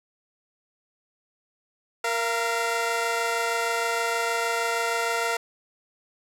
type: tone pair together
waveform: 15% pulse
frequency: 466.2 / 686.1 Hz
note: A#4 / F5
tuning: 0 / -31 cents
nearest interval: perfect fifth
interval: 669 cents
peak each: -20 / -21 dBFS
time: 2.04-5.37 s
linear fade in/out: 5 ms
effects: low-pass 12000 Hz 12 dB/octave + 9-bit